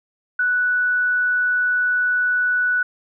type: tone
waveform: sine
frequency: 1480 Hz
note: F#6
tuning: in tune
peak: -16 dBFS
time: 0.39-2.83 s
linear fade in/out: 5 ms
effects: none

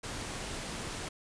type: noise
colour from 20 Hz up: pink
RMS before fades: -39 dBFS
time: 0.03-1.09 s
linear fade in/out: 10 ms
effects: resampled to 22050 Hz

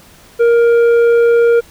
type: tone with tanh clipping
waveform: sine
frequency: 468.7 Hz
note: A#4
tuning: 9 cents sharp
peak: -8 dBFS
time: 0.39-1.61 s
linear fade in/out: 20 ms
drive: 7 dB
effects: pink hiss -43 dBFS RMS until 1.7 s

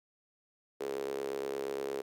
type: tone with high-pass filter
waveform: sawtooth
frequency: 68.6 Hz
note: C#2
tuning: 17 cents flat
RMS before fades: -37 dBFS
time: 0.8-2.02 s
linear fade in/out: 10 ms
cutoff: 420 Hz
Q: 6.4
effects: none

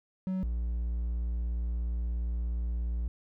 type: tone pair in turn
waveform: triangle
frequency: 187.3 / 58.49 Hz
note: F#3 / A#1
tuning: +21 / +7 cents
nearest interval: octave + minor sixth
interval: 2014 cents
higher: first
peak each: -27 dBFS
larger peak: neither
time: 0.27-0.43 / 0.43-3.08 s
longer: second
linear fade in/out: 0 ms
effects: none

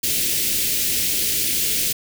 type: band-stop noise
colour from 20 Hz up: white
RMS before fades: -21 dBFS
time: 0.03-1.93 s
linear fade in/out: 10 ms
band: 450 to 2200 Hz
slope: 24 dB/octave
effects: none

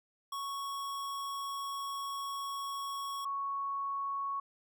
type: tone pair in turn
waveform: square / sine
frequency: 1108.7 / 1108.7 Hz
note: C#6 / C#6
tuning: 0 / 0 cents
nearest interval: unison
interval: 0 cents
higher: neither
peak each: -37 / -33 dBFS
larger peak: second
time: 0.32-3.25 / 3.25-4.4 s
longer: first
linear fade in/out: 5 ms
effects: none

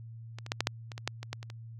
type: clicks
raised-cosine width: 0.2 ms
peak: -25 / -25 / -12 / -10 / -8 / -25 / -23 / -12 / -23 / -17 / -27 / -28 dBFS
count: 12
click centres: 0.386 / 0.464 / 0.519 / 0.606 / 0.671 / 0.918 / 0.979 / 1.076 / 1.23 / 1.33 / 1.429 / 1.501 s
effects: added 114 Hz sine -43 dBFS peak until 1.79 s

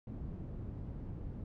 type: low-pass noise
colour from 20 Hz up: white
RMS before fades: -43 dBFS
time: 0.07-1.44 s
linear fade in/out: 2 ms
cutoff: 150 Hz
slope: 12 dB/octave
effects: none

